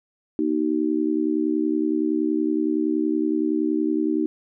sine tone with amplitude modulation, 311.1 Hz, D#4, in tune, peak -15 dBFS, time 0.39-4.26 s, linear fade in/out 0 ms, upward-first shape sine, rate 70.7 Hz, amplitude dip 100%, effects none

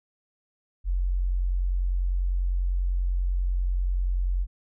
sine tone, 45.09 Hz, F#1, 44 cents flat, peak -22 dBFS, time 0.84-4.47 s, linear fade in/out 50 ms, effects none

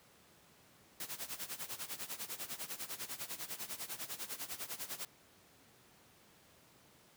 white noise with tremolo, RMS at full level -41 dBFS, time 1-5.05 s, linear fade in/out 2 ms, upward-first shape sine, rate 10 Hz, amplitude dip 85%, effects pink hiss -64 dBFS RMS until 7.16 s + high-pass 100 Hz 12 dB/octave

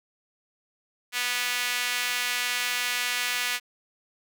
sawtooth tone with high-pass filter, 245.6 Hz, B3, 9 cents flat, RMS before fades -28 dBFS, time 1.12-3.6 s, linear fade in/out 50 ms, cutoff 2100 Hz, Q 1.4, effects none

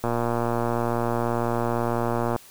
click train, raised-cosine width 1 ms, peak -11 dBFS, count 275, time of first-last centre 0.04-2.362 s, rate 118 Hz, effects white hiss -49 dBFS RMS until 2.5 s

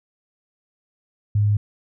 sine tone, 103.83 Hz, G#2, in tune, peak -15 dBFS, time 1.35-1.57 s, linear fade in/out 5 ms, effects none

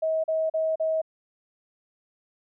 sine tone bursts, 638 Hz, D#5, 43 cents sharp, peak -22 dBFS, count 4, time 0.02-1.017 s, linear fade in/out 10 ms, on 220 ms, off 39 ms, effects none

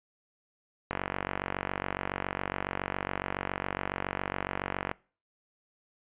click train, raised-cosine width 0.5 ms, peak -15 dBFS, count 190, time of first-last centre 0.91-4.914 s, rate 47.2 Hz, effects noise-tail reverb RT60 0.4 s tail -23 dB re dry + resampled to 8000 Hz

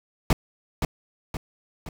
brown noise with echo, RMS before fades -18 dBFS, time 0.3-0.33 s, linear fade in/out 2 ms, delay 520 ms, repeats 3, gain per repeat -6 dB, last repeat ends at 1.89 s, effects none

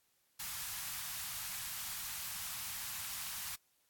white band-stop noise, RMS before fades -42 dBFS, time 0.39-3.56 s, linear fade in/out 10 ms, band 180 to 830 Hz, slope 24 dB/octave, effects white hiss -75 dBFS RMS until 3.89 s + AAC 64 kbps

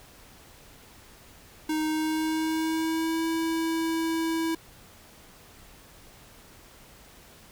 square tone with pitch glide, 311.1 to 326.6 Hz, D#4 to E4, 0 to -16 cents, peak -26 dBFS, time 1.69-4.55 s, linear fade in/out 5 ms, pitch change +84 cents, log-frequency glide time 1.87-3.25 s, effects pink hiss -52 dBFS RMS until 7.51 s

